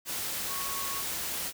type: tone in noise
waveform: sine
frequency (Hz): 1106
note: C#6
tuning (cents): -4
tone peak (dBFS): -38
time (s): 0.47-1.04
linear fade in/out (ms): 50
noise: white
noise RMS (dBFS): -34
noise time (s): 0.05-1.53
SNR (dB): -7
effects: none